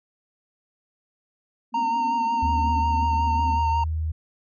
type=band-pass noise; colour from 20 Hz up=pink; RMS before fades=-35 dBFS; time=1.72-3.61 s; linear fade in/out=50 ms; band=230 to 270 Hz; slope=96 dB/octave
type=tone with vibrato; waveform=triangle; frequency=920 Hz; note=A#5; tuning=23 cents flat; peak=-19 dBFS; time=1.74-3.84 s; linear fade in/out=5 ms; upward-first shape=sine; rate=5.5 Hz; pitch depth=21 cents each way
type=tone with pitch glide; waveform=sine; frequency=77.78 to 79.05 Hz; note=D#2 to D#2; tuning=0 to +28 cents; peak=-23 dBFS; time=2.42-4.12 s; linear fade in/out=10 ms; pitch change=+28 cents; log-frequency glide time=2.54-3.17 s
effects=resampled to 16000 Hz